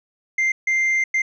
triangle tone bursts at uneven times, 2093 Hz, C7, in tune, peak -15 dBFS, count 3, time 0.38-0.52 / 0.67-1.04 / 1.14-1.22 s, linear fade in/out 5 ms, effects resampled to 16000 Hz

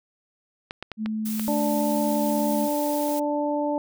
clicks, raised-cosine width 0.3 ms, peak -17 dBFS, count 5, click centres 0.709 / 0.826 / 0.917 / 1.06 / 1.396 s
sine tone, 217.2 Hz, A3, 22 cents flat, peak -25 dBFS, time 0.97-2.69 s, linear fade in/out 50 ms
blue noise, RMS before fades -35 dBFS, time 1.25-3.2 s, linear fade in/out 10 ms
harmonic tone, 293.7 Hz, D4, in tune, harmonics 1 / 2 / 3, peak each -26 / -26 / -29 dBFS, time 1.48-3.78 s, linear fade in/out 0 ms
effects none

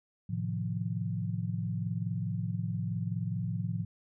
sine chord, F dominant seventh, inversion first, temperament equal, 110 / 130.81 / 155.56 / 174.61 Hz, A2 / C3 / Eb3 / F3, 0 / 0 / 0 / 0 cents, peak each -34 / -39 / -39 / -35 dBFS, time 0.29-3.85 s, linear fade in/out 10 ms, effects none

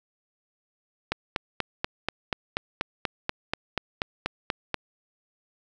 click train, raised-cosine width 0.3 ms, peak -9 dBFS, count 16, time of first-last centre 1.12-4.743 s, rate 4.14 Hz, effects none

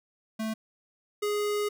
square tone pair in turn, 220 / 415.3 Hz, A3 / G#4, 0 / 0 cents, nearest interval major seventh, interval 1100 cents, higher second, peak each -30 / -27 dBFS, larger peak second, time 0.39-0.54 / 1.22-1.69 s, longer second, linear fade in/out 10 ms, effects none

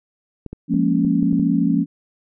clicks, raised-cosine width 3 ms, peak -18 dBFS, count 7, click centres 0.463 / 0.53 / 0.741 / 1.049 / 1.229 / 1.328 / 1.396 s
sine chord, Bb minor seventh, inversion second, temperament equal, 174.61 / 207.7 / 233.1 / 277.2 Hz, F3 / Ab3 / Bb3 / Db4, 0 / 0 / 0 / 0 cents, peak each -20 / -22 / -21 / -19 dBFS, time 0.68-1.86 s, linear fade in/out 50 ms
effects none

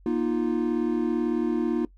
triangle chord, Bb suspended fourth, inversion none, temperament equal with one note detuned, 238.3 / 311.1 / 349.2 Hz, Bb3 / Eb4 / F4, +38 / 0 / 0 cents, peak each -25 dBFS, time 0.06-1.85 s, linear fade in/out 2 ms, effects noise-tail reverb RT60 0.1 s tail -20 dB re dry + added 46 Hz sine -50 dBFS peak until 1.97 s

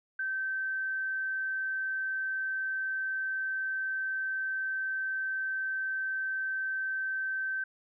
sine tone, 1548 Hz, G6, 22 cents flat, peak -30 dBFS, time 0.19-7.64 s, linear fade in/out 5 ms, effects none

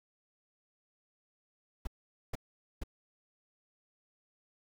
brown noise bursts, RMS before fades -35 dBFS, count 3, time 1.85-2.836 s, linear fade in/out 5 ms, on 22 ms, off 460 ms, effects none

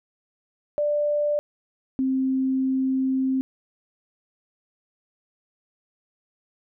sine tone pair in turn, 590 / 263.3 Hz, D5 / C4, +8 / +11 cents, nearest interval octave + major second, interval 1397 cents, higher first, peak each -20 dBFS, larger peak neither, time 0.78-1.39 / 1.99-3.41 s, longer second, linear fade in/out 0 ms, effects none

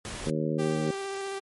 pink noise, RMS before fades -37 dBFS, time 0.05-0.3 s, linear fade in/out 0 ms
harmonic tone, 77.7 Hz, D#2, 2 cents flat, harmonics 2 / 3 / 4 / 5 / 6 / 7, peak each -30 / -32 / -33 / -34 / -35 / -35 dBFS, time 0.26-0.91 s, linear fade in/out 5 ms
sawtooth tone with vibrato, 392 Hz, G4, in tune, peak -28 dBFS, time 0.58-1.4 s, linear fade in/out 20 ms, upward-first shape square, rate 15 Hz, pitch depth 11 cents each way
effects MP3 48 kbps

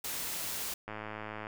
white noise, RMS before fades -37 dBFS, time 0.04-0.74 s, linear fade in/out 5 ms
click train, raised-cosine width 0.5 ms, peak -25 dBFS, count 64, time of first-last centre 0.88-1.469 s, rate 107 Hz
effects none

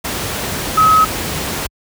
sine tone in noise, 1278 Hz, D#6, 46 cents sharp, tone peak -7 dBFS, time 0.77-1.05 s, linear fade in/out 10 ms, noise pink, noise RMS -21 dBFS, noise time 0.04-1.67 s, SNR +11 dB, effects high-pass 60 Hz 12 dB/octave

